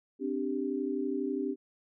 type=chord; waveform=sine; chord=C suspended second; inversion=none; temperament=equal; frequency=261.6 / 293.7 / 392 Hz; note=C4 / D4 / G4; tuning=0 / 0 / 0 cents; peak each=-34 dBFS; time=0.19-1.56 s; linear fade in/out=50 ms; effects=none